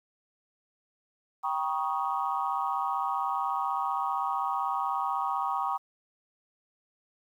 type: chord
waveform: sine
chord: Eb dominant seventh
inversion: first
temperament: equal with one note detuned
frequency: 784 / 953.6 / 1108.7 / 1244.5 Hz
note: G5 / Bb5 / Db6 / Eb6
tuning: 0 / +39 / 0 / 0 cents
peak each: -32 / -32 / -32 / -34 dBFS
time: 1.43-5.78 s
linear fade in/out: 20 ms
effects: tanh soft clip ceiling -16 dBFS + 10-bit